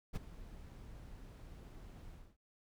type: noise with ADSR envelope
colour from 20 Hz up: brown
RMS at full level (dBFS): -35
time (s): 0.13-2.37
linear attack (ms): 31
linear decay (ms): 17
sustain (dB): -17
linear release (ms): 250
effects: none